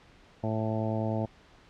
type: harmonic tone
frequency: 110 Hz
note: A2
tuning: in tune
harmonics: 1 / 2 / 3 / 4 / 5 / 6 / 7 / 8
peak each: -31 / -33 / -37 / -41 / -37 / -36 / -42 / -42 dBFS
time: 0.43-1.26 s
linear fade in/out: 10 ms
effects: pink hiss -57 dBFS RMS until 1.69 s + low-pass 4000 Hz 12 dB/octave